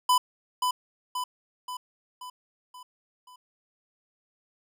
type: tone with echo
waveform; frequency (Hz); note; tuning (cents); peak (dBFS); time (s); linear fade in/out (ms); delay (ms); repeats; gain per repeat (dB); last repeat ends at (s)
square; 1000; B5; +21; -19; 0.09-0.18; 5; 530; 6; -5; 3.36
effects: none